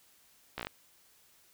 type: slowing click train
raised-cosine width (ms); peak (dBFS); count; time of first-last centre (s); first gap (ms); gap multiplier
0.3; -20; 6; 0.58-0.67; 15; 1.09
effects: white hiss -64 dBFS RMS until 1.53 s